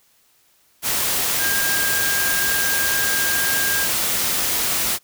sine tone in noise, 1610 Hz, G6, 46 cents sharp, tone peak -22 dBFS, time 1.38-3.88 s, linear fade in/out 50 ms, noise white, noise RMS -21 dBFS, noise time 0.82-4.99 s, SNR -4 dB, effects white hiss -59 dBFS RMS until 5.03 s

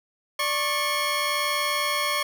15% pulse tone pair together, 586.4 / 1092 Hz, D5 / C#6, -3 / -26 cents, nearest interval major seventh, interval 1077 cents, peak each -22 / -18 dBFS, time 0.39-2.23 s, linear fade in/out 5 ms, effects none

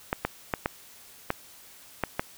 clicks, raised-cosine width 0.5 ms, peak -10 dBFS, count 7, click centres 0.129 / 0.25 / 0.538 / 0.659 / 1.304 / 2.037 / 2.195 s, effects white hiss -51 dBFS RMS until 2.37 s

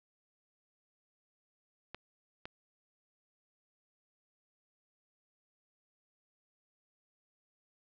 clicks, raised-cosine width 0.3 ms, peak -26 dBFS, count 2, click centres 1.946 / 2.455 s, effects low-pass 5000 Hz 12 dB/octave

